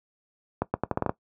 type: accelerating click train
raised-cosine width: 1 ms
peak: -10 dBFS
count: 8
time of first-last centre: 0.62-1.094 s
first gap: 120 ms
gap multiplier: 0.8
effects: noise-tail reverb RT60 0.1 s tail -17 dB re dry + high-pass 80 Hz 12 dB/octave